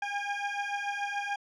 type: beating tone pair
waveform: 20% pulse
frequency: 807 / 813.9 Hz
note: G#5 / G#5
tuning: -50 / -35 cents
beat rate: 6.9 Hz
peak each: -29 dBFS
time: 0.02-1.36 s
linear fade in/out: 5 ms
effects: low-pass 4000 Hz 12 dB/octave